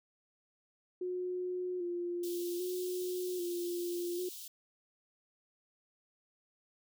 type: tone with vibrato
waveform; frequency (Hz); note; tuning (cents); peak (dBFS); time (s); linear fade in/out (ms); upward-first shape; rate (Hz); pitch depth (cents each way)
sine; 356.2; F4; +34; -34; 1.01-4.29; 5; square; 0.63; 32
type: high-pass noise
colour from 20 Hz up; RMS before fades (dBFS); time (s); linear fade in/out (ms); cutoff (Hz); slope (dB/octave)
white; -47; 2.23-4.48; 5; 3000; 48
effects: none